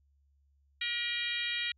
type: harmonic tone with a mistuned harmonic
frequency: 477.3 Hz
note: A#4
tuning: 41 cents sharp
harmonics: 3 / 4 / 5 / 6 / 7 / 8 / 9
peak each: -46 / -37 / -37 / -41 / -38 / -39 / -51 dBFS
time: 0.81-1.72 s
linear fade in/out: 5 ms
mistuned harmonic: 7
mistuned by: -57 cents
effects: added 70 Hz sine -66 dBFS peak until 1.77 s